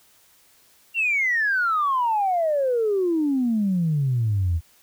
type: exponential sweep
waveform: sine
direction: down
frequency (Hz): 2794 to 79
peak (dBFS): -18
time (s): 0.94-4.61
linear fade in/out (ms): 50
effects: tanh soft clip ceiling -14 dBFS + white hiss -57 dBFS RMS until 4.82 s